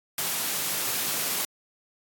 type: high-pass noise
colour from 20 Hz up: white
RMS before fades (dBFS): -28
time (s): 0.18-1.45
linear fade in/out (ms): 2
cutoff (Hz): 120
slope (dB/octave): 24
effects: AAC 64 kbps